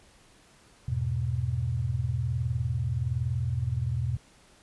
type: chord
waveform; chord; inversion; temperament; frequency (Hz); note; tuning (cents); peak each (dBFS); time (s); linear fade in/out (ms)
sine; E major; none; equal; 82.41 / 103.83 / 123.47; E2 / G#2 / B2; 0 / 0 / 0; -32 / -33 / -28; 0.88-4.17; 5
effects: pink hiss -58 dBFS RMS until 4.62 s + resampled to 24000 Hz